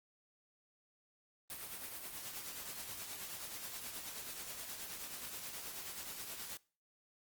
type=noise with tremolo; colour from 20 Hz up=white; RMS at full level=-44 dBFS; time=1.5-6.57 s; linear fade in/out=0 ms; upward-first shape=triangle; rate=9.4 Hz; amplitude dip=50%; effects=noise-tail reverb RT60 0.4 s tail -23 dB re dry + Opus 32 kbps